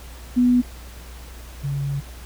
sine tone pair in turn, 246.7 / 139.94 Hz, B3 / C#3, -2 / +17 cents, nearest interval minor seventh, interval 981 cents, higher first, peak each -13 / -22 dBFS, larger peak first, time 0.36-0.62 / 1.63-2.01 s, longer second, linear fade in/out 20 ms, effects added 60 Hz sine -37 dBFS peak until 2.25 s + pink hiss -44 dBFS RMS until 2.25 s

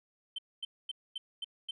sine tone bursts, 3094 Hz, G7, 23 cents flat, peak -33 dBFS, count 6, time 0.36-1.71 s, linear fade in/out 5 ms, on 25 ms, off 240 ms, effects tanh soft clip ceiling -33 dBFS

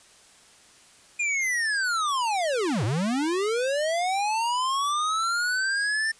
square linear two-way sweep, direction down then up, 2441 to 98 to 1799 Hz, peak -24 dBFS, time 1.19-6.12 s, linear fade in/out 10 ms, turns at 2.84 s, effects white hiss -54 dBFS RMS until 6.19 s + resampled to 22050 Hz

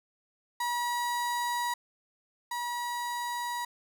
35% pulse tone pair in turn, 963 / 963 Hz, B5 / B5, -44 / -44 cents, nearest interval unison, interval 0 cents, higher neither, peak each -27 / -30 dBFS, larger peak first, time 0.6-1.74 / 2.51-3.65 s, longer neither, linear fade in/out 5 ms, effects none

